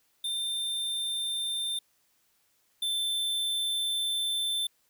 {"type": "tone pair in turn", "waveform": "square", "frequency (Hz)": [3590, 3545], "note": ["A7", "A7"], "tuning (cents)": [34, 12], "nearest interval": "unison", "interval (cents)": 22, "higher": "first", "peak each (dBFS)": [-30, -28], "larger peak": "second", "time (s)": [[0.24, 1.79], [2.82, 4.67]], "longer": "second", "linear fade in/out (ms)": 5, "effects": ["white hiss -70 dBFS RMS until 4.89 s"]}